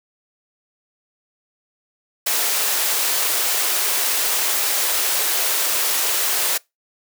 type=high-pass noise; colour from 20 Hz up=white; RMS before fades=-20 dBFS; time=2.26-6.58 s; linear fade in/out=10 ms; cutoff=370 Hz; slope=24 dB/octave; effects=noise-tail reverb RT60 0.2 s tail -24 dB re dry